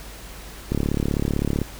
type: click train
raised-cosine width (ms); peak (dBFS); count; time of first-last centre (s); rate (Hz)
3; -9; 33; 0.72-1.616; 35.7
effects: added 50 Hz sine -39 dBFS peak until 1.79 s + pink hiss -41 dBFS RMS until 1.79 s